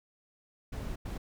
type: noise bursts at uneven times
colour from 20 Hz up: brown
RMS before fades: -37 dBFS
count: 2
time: 0.72-0.96 / 1.05-1.18 s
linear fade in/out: 10 ms
effects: none